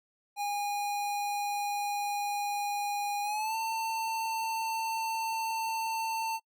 square tone with pitch glide, 818 to 897.2 Hz, G#5 to A5, -26 to +34 cents, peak -31 dBFS, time 0.36-6.4 s, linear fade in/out 50 ms, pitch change +160 cents, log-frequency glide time 3.23-3.56 s, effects noise-tail reverb RT60 0.1 s tail -25 dB re dry

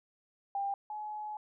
sine tone pair in turn, 796 / 847.5 Hz, G5 / G#5, +26 / +35 cents, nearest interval minor second, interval 109 cents, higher second, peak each -31 / -37 dBFS, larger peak first, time 0.55-0.74 / 0.9-1.37 s, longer second, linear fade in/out 2 ms, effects none

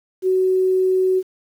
sine tone, 373.8 Hz, F#4, 18 cents sharp, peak -14 dBFS, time 0.22-1.23 s, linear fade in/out 50 ms, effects 8-bit

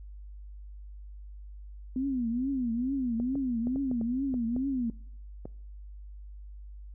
sine tone with vibrato, 250.8 Hz, B3, 27 cents sharp, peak -27 dBFS, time 1.96-4.9 s, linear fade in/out 2 ms, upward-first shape triangle, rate 2.3 Hz, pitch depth 200 cents each way
clicks, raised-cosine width 2 ms, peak -25 dBFS, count 9, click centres 3.2 / 3.355 / 3.671 / 3.76 / 3.914 / 4.013 / 4.341 / 4.564 / 5.455 s
effects noise-tail reverb RT60 0.7 s tail -24 dB re dry + added 50 Hz sine -42 dBFS peak until 6.94 s

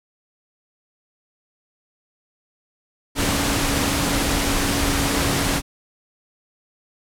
sine tone in noise, 280 Hz, C#4, 18 cents sharp, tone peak -26 dBFS, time 3.15-5.62 s, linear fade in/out 50 ms, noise pink, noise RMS -21 dBFS, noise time 3.15-5.62 s, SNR -8 dB, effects low-pass 12000 Hz 12 dB/octave

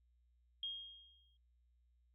sine tone with exponential decay, 3245 Hz, G#7, 41 cents flat, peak -38 dBFS, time 0.63-1.37 s, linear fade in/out 2 ms, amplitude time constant 160 ms, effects added 60 Hz sine -70 dBFS peak until 2.14 s

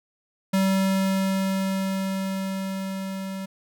square tone with level ramp, 192.2 Hz, G3, 34 cents flat, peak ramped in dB -19 to -31 dBFS, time 0.53-3.46 s, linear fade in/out 10 ms, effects none

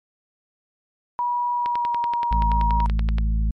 sine tone with pitch glide, 968 to 949.2 Hz, B5 to A#5, -35 to +31 cents, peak -20 dBFS, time 1.19-2.86 s, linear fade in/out 0 ms, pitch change -34 cents, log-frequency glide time 1.53-1.99 s
click train, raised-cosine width 0.3 ms, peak -15 dBFS, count 17, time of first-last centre 1.66-3.184 s, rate 10.5 Hz
harmonic tone, 54.3 Hz, A1, 22 cents flat, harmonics 1 / 2 / 3 / 4, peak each -18 / -34 / -32 / -34 dBFS, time 2.31-3.51 s, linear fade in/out 5 ms
effects MP3 48 kbps

